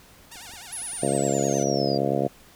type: tone with vibrato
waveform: 5% pulse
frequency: 815 Hz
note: G#5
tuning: 33 cents flat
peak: -28 dBFS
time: 0.31-1.64 s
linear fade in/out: 10 ms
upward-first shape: sine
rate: 9.8 Hz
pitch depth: 270 cents each way
type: clicks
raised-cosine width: 2 ms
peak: -37 dBFS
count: 10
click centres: 0.357 / 0.494 / 0.537 / 0.818 / 0.933 / 1.038 / 1.128 / 1.175 / 1.276 / 1.388 s
type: exponential sweep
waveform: sine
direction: down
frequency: 11000 to 4699 Hz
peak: -31 dBFS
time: 0.72-1.98 s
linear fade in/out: 10 ms
type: harmonic tone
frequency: 69.1 Hz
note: C#2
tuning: 5 cents flat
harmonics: 2 / 3 / 4 / 5 / 6 / 7 / 8 / 9 / 10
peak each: -30 / -30 / -30 / -30 / -30 / -30 / -30 / -30 / -30 dBFS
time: 1.02-2.28 s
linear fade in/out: 10 ms
effects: pink hiss -52 dBFS RMS until 2.55 s